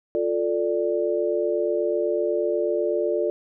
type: chord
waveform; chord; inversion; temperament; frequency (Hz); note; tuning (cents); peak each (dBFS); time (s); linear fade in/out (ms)
sine; D minor; first; just; 352.4 / 440.5 / 587.3; F4 / A4 / D5; +16 / +2 / 0; -25; 0.15-3.3; 0
effects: none